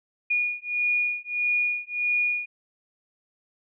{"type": "beating tone pair", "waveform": "sine", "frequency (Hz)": [2443, 2444.6], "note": ["D#7", "D#7"], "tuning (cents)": [-32, -31], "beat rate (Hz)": 1.6, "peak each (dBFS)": -26, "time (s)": [0.3, 2.46], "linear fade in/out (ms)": 10, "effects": []}